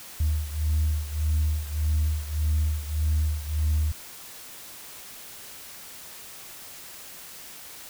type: beating tone pair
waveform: sine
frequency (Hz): 76.1 / 77.8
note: D#2 / D#2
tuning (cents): -38 / 0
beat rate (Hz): 1.7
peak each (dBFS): -23 / -26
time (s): 0.2-3.92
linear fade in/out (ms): 5
effects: tanh soft clip ceiling -17 dBFS + white hiss -43 dBFS RMS until 7.89 s